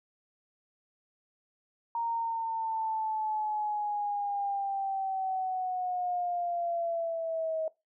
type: linear sweep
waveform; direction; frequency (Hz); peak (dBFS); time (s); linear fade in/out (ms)
sine; down; 932.3 to 634; -29; 1.95-7.68; 2
effects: noise-tail reverb RT60 0.2 s tail -19 dB re dry